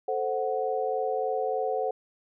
sine chord, F# diminished, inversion first, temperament equal, 440 / 523.3 / 740 Hz, A4 / C5 / F#5, 0 / 0 / 0 cents, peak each -30 dBFS, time 0.08-1.91 s, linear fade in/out 5 ms, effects none

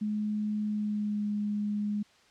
sine tone with pitch glide, 211.1 to 207.7 Hz, G#3 to G#3, +29 to 0 cents, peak -28 dBFS, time 0.01-2.03 s, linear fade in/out 10 ms, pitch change -29 cents, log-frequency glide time 0.64-1.27 s, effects white hiss -61 dBFS RMS until 2.3 s + low-pass 5000 Hz 12 dB/octave

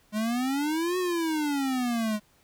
square exponential two-way sweep, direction up then down, 207.7 to 370 to 207.7 Hz, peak -26 dBFS, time 0.12-2.2 s, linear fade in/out 50 ms, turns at 0.98 s, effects pink hiss -63 dBFS RMS until 2.43 s

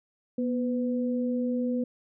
sine tone pair together, 243.4 / 502 Hz, B3 / B4, -25 / +28 cents, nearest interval octave + minor second, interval 1253 cents, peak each -26 / -32 dBFS, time 0.38-1.84 s, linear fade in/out 5 ms, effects none

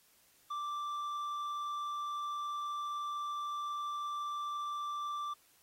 sine tone with tanh clipping, 1174.7 Hz, D6, in tune, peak -37 dBFS, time 0.5-5.34 s, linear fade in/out 10 ms, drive 7 dB, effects white hiss -67 dBFS RMS until 5.62 s + AAC 48 kbps

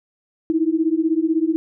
sine beating tone pair, 314.1 / 330.1 Hz, D#4 / E4, +16 / +2 cents, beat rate 16 Hz, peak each -19 dBFS, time 0.5-1.56 s, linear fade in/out 0 ms, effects none

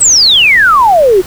sine exponential sweep, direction down, 8380 to 349.2 Hz, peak -3 dBFS, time 0-1.22 s, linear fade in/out 20 ms, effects pink hiss -28 dBFS RMS until 1.26 s

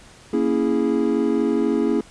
triangle chord, A# half-diminished seventh, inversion none, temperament equal, 233.1 / 277.2 / 329.6 / 415.3 Hz, A#3 / C#4 / E4 / G#4, 0 / 0 / 0 / 0 cents, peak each -21 dBFS, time 0.33-2.01 s, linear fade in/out 5 ms, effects pink hiss -47 dBFS RMS until 2.1 s + resampled to 22050 Hz

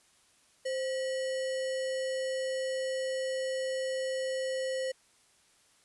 sine tone with sample-and-hold, 523.3 Hz, C5, in tune, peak -30 dBFS, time 0.65-4.92 s, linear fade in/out 10 ms, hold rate 2450 Hz, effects white hiss -65 dBFS RMS until 5.84 s + resampled to 24000 Hz

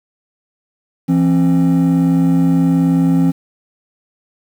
triangle tone pair together, 168.33 / 267.2 Hz, E3 / C4, +37 / +36 cents, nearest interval minor sixth, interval 799 cents, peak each -10 dBFS, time 1.08-3.32 s, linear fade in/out 20 ms, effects tanh soft clip ceiling -3 dBFS + 7-bit

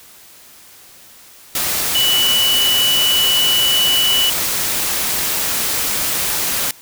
sine tone in noise, 2960 Hz, F#7, in tune, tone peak -13 dBFS, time 1.95-4.3 s, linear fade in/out 2 ms, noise white, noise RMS -19 dBFS, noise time 1.55-6.71 s, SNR +3 dB, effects white hiss -43 dBFS RMS until 6.81 s

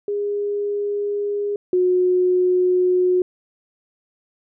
sine tone pair in turn, 409.2 / 363.7 Hz, G#4 / F#4, -26 / -30 cents, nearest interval major second, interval 204 cents, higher first, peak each -20 / -14 dBFS, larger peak second, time 0.08-1.56 / 1.73-3.22 s, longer second, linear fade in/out 2 ms, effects none

